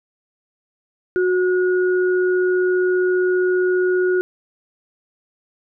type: tone pair together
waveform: sine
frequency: 366 / 1449 Hz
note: F#4 / F#6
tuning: -19 / -37 cents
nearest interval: 2 octaves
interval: 2382 cents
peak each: -15 / -25 dBFS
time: 1.16-4.21 s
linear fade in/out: 0 ms
effects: none